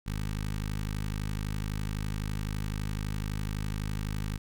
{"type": "tone with notch filter", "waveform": "15% pulse", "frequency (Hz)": 51.9, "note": "G#1", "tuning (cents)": 0, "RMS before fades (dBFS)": -33, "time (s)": [0.06, 4.38], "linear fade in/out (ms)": 10, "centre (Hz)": 610, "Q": 0.72, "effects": []}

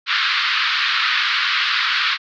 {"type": "band-pass noise", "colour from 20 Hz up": "pink", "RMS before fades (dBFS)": -19, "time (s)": [0.06, 2.18], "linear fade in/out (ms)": 50, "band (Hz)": [1200, 4500], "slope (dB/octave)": 48, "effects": []}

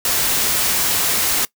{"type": "noise", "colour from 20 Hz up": "white", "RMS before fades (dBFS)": -18, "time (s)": [0.05, 1.45], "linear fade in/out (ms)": 2, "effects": ["noise-tail reverb RT60 0.1 s tail -21 dB re dry"]}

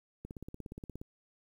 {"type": "click train", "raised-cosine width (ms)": 3, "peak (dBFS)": -30, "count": 14, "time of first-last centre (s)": [0.25, 1.015], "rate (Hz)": 17, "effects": ["10-bit"]}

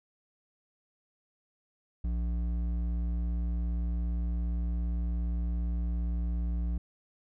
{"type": "tone with hard clipping", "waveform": "triangle", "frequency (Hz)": 58.7, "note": "A#1", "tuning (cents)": 13, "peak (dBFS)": -30, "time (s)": [2.04, 6.78], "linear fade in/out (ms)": 5, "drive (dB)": 12, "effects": []}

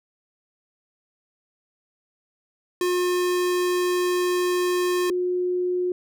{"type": "tone pair in turn", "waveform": ["square", "sine"], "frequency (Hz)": [358.7, 360.5], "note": ["F4", "F#4"], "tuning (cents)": [46, -45], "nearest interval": "unison", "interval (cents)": 9, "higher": "second", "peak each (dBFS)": -21, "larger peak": "neither", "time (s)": [[2.81, 5.1], [5.1, 5.92]], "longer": "first", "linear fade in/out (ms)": 2, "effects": []}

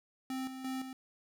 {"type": "tone with tremolo", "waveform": "square", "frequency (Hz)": 261.6, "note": "C4", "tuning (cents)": 0, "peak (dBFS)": -36, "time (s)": [0.3, 0.93], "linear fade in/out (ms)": 2, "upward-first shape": "square", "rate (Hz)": 2.9, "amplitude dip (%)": 55, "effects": []}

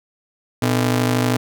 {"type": "ring-modulated tone", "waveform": "sawtooth", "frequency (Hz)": 185, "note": "F#3", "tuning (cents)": 0, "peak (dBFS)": -9, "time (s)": [0.62, 1.37], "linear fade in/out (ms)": 5, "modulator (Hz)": 66.1, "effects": []}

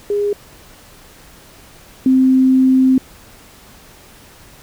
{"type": "tone pair in turn", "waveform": "sine", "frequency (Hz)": [409.5, 260.8], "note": ["G#4", "C4"], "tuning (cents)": [-24, -5], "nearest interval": "minor sixth", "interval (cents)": 781, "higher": "first", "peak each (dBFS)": [-14, -8], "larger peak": "second", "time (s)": [[0.1, 0.33], [2.06, 2.98]], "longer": "second", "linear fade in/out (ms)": 2, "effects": ["pink hiss -43 dBFS RMS until 4.62 s"]}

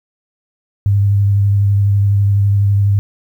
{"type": "tone with vibrato", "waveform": "sine", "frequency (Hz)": 100.5, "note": "G2", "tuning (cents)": 44, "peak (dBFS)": -9, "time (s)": [0.86, 2.99], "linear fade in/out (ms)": 0, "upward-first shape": "sine", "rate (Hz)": 12, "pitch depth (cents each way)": 18, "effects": ["8-bit"]}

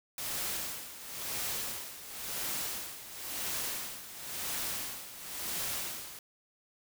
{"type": "noise with tremolo", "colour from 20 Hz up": "white", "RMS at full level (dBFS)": -35, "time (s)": [0.18, 6.19], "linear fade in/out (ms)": 2, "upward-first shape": "sine", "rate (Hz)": 0.96, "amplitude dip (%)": 75, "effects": []}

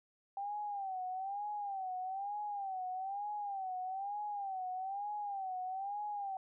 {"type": "tone with vibrato", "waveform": "sine", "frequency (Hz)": 784, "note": "G5", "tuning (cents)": 0, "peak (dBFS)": -37, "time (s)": [0.37, 6.37], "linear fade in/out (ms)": 2, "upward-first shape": "sine", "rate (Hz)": 1.1, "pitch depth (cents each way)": 110, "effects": []}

